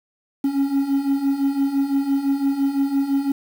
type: beating tone pair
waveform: triangle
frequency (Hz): 272 / 277.9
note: C#4 / C#4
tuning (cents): -33 / +4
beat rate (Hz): 5.9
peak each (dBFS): -22 / -17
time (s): 0.44-3.32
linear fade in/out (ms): 5
effects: 7-bit